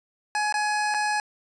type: tone with dropouts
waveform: 25% pulse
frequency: 841 Hz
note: G#5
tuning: 22 cents sharp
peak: -19 dBFS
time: 0.35-1.2 s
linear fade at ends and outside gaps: 1 ms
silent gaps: 0.525-0.541 / 0.941-0.945 s
effects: resampled to 22050 Hz + 9-bit